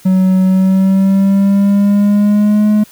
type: tone with pitch glide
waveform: triangle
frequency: 187.2 to 211.3 Hz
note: F#3 to G#3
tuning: +20 to +30 cents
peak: -5 dBFS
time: 0.05-2.84 s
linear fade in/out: 10 ms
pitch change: +210 cents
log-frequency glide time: 0.45-2.69 s
effects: white hiss -42 dBFS RMS until 2.91 s

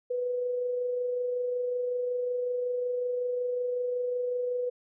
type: tone with amplitude modulation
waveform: sine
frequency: 493.9 Hz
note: B4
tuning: in tune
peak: -26 dBFS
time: 0.1-4.7 s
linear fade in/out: 10 ms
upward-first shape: sine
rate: 25.4 Hz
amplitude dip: 30%
effects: none

